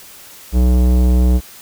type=tone with tanh clipping; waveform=sine; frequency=61.74 Hz; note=B1; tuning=in tune; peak=-11 dBFS; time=0.52-1.41 s; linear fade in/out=50 ms; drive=17 dB; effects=white hiss -39 dBFS RMS until 1.61 s